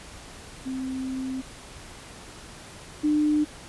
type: tone pair in turn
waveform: sine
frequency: 261.6 / 300.5 Hz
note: C4 / D4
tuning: 0 / +40 cents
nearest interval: major second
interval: 240 cents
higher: second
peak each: -28 / -19 dBFS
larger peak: second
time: 0.65-1.42 / 3.03-3.45 s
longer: first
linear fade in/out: 20 ms
effects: pink hiss -44 dBFS RMS until 3.68 s + resampled to 24000 Hz